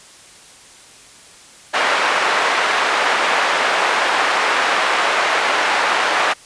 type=band-pass noise; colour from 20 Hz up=white; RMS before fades=-17 dBFS; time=1.73-6.34 s; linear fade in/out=20 ms; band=610 to 1700 Hz; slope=12 dB/octave; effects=white hiss -43 dBFS RMS until 6.45 s + resampled to 22050 Hz